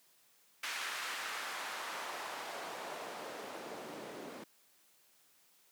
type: noise with band-pass filter sweep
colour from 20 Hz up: white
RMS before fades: -43 dBFS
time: 0.63-4.44 s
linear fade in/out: 5 ms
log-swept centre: 1900 to 300 Hz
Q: 1.1
effects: white hiss -68 dBFS RMS until 5.71 s + high-pass 150 Hz 12 dB/octave